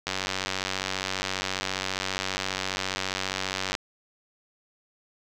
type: click train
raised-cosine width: 0.2 ms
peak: -10 dBFS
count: 350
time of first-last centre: 0.07-3.751 s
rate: 94.8 Hz
effects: none